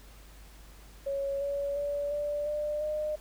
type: tone with pitch steps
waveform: sine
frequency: 554.4 / 564.7 / 575.3 / 586 / 596.9 / 608.1 Hz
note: C#5 / C#5 / D5 / D5 / D5 / D#5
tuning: 0 / +32 / -36 / -4 / +28 / -40 cents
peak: -29 dBFS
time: 1.06-3.16 s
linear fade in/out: 10 ms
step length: 350 ms
effects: added 50 Hz sine -50 dBFS peak until 3.2 s + pink hiss -56 dBFS RMS until 3.2 s